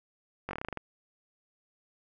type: slowing click train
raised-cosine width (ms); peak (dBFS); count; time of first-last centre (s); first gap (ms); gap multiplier
0.5; -20; 10; 0.49-0.773; 20; 1.11
effects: none